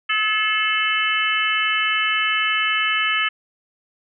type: harmonic tone with a mistuned harmonic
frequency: 430.5 Hz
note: A4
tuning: 38 cents flat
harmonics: 3 / 4 / 5 / 6 / 7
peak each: -24 / -24 / -24 / -24 / -24 dBFS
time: 0.09-3.29 s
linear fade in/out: 10 ms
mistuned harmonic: 6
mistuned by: +36 cents
effects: none